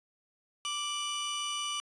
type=tone pair together; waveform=sawtooth; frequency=1174 / 2958 Hz; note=D6 / F#7; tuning=-1 / -1 cents; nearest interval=octave + major third; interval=1600 cents; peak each=-33 / -31 dBFS; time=0.65-1.8 s; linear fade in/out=0 ms; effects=resampled to 22050 Hz